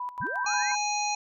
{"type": "tone with tremolo", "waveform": "sine", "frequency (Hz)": 987.8, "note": "B5", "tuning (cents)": 0, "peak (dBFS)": -30, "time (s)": [0, 0.75], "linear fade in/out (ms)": 5, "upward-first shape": "square", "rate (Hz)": 5.6, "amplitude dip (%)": 75}
{"type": "linear sweep", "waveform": "sine", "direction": "up", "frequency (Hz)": [78, 2217], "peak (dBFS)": -35, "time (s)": [0.2, 0.72], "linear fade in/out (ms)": 5}
{"type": "tone", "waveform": "sine", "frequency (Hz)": 1568, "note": "G6", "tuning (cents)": 0, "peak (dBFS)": -30, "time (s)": [0.21, 0.76], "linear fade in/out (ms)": 20}
{"type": "harmonic tone", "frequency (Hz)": 830.6, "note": "G#5", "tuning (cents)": 0, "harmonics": [1, 3, 5, 7, 8], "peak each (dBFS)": [-28, -33, -35, -36, -37], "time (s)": [0.46, 1.15], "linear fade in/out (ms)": 5}
{"effects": []}